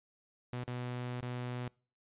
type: tone with dropouts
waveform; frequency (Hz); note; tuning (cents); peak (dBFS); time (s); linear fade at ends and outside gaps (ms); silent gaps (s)
sawtooth; 123.47; B2; 0; -33; 0.53-1.68; 0; 0.638-0.679 / 1.206-1.227
effects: noise-tail reverb RT60 0.4 s tail -26 dB re dry + resampled to 8000 Hz